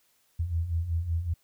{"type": "beating tone pair", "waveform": "sine", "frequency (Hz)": [79.8, 85.1], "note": ["D#2", "F2"], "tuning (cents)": [44, -44], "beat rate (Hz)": 5.3, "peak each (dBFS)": [-33, -27], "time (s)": [0.39, 1.34], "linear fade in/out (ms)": 10, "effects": ["white hiss -68 dBFS RMS until 1.43 s"]}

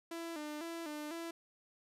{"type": "tone with vibrato", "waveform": "sawtooth", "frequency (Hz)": 316.5, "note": "D#4", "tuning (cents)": 30, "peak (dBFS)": -37, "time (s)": [0.11, 1.31], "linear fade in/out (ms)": 5, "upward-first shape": "square", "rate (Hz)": 2, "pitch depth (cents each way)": 93, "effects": ["resampled to 32000 Hz"]}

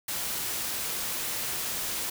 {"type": "noise", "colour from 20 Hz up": "white", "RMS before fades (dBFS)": -32, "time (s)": [0.08, 2.1], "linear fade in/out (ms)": 5, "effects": []}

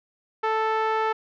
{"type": "tone with low-pass filter", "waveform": "5% pulse", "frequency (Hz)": 440, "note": "A4", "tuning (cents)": 0, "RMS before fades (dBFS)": -24, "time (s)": [0.43, 1.13], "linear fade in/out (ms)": 10, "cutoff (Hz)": 1100, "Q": 1.2, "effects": []}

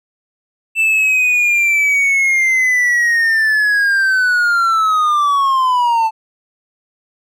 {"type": "linear sweep", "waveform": "triangle", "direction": "down", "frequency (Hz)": [2661, 875], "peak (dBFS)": -9, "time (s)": [0.75, 6.11], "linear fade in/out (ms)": 50, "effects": []}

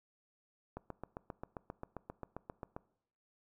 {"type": "click train", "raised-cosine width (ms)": 1, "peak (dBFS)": -28, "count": 16, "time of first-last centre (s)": [0.77, 2.765], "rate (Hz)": 7.52, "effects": ["noise-tail reverb RT60 0.7 s tail -21 dB re dry"]}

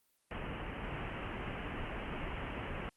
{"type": "low-pass noise", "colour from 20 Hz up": "pink", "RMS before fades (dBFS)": -41, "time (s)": [0.31, 2.89], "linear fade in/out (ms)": 0, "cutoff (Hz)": 3000, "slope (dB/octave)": 96, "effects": ["white hiss -75 dBFS RMS until 2.96 s", "Opus 32 kbps"]}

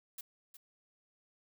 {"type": "noise with echo", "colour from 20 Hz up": "blue", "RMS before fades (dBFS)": -44, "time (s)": [0.18, 0.21], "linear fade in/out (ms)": 5, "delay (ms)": 360, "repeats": 1, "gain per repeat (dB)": -10, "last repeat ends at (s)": 0.57, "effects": []}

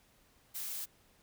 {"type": "noise", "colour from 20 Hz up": "blue", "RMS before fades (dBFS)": -40, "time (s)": [0.54, 0.86], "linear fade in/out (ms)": 20, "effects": ["pink hiss -67 dBFS RMS until 1.22 s"]}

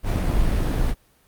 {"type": "noise with amplitude modulation", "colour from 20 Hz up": "brown", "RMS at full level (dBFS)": -19, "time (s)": [0.03, 0.95], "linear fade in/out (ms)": 50, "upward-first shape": "sine", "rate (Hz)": 71.9, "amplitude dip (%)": 25, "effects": ["pink hiss -59 dBFS RMS until 1.27 s", "Opus 32 kbps"]}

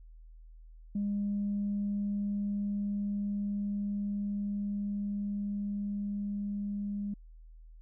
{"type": "tone with level ramp", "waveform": "sine", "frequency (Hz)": 203.1, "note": "G#3", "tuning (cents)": -38, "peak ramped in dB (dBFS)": [-28, -32], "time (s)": [0.95, 7.14], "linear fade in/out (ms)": 5, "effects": ["tanh soft clip ceiling -25 dBFS", "added 40 Hz sine -49 dBFS peak until 7.81 s"]}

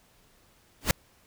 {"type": "noise with exponential growth", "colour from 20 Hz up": "pink", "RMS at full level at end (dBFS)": -17, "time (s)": [0.81, 0.91], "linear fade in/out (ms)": 2, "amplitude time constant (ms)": 20, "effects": ["pink hiss -62 dBFS RMS until 1.26 s"]}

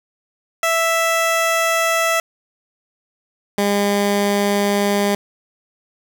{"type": "tone pair in turn", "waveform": "15% pulse", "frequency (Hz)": [660, 202.6], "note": ["E5", "G#3"], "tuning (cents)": [2, -43], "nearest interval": "octave + minor sixth", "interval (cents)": 2045, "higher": "first", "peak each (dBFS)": -9, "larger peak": "neither", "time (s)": [[0.63, 2.2], [3.58, 5.15]], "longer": "neither", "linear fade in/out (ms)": 2, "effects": []}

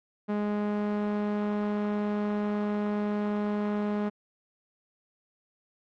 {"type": "tone with low-pass filter", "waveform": "sawtooth", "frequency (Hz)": 207.7, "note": "G#3", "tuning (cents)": 0, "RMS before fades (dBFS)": -29, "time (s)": [0.28, 4.1], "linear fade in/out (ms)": 20, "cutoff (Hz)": 1500, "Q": 0.55, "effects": ["AAC 64 kbps"]}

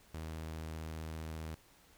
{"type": "tone with vibrato", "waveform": "sawtooth", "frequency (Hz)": 79.6, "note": "D#2", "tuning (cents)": 40, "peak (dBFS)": -37, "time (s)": [0.14, 1.55], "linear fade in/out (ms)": 5, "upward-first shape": "sine", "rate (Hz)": 15, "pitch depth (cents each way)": 16, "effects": ["pink hiss -64 dBFS RMS until 1.97 s"]}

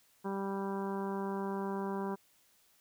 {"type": "harmonic tone", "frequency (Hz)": 196, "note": "G3", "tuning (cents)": 0, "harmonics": [1, 2, 3, 4, 5, 6, 7, 8], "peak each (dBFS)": [-37, -38, -48, -45, -42, -51, -53, -53], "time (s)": [0.24, 2.16], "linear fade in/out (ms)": 20, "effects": ["white hiss -68 dBFS RMS until 2.8 s"]}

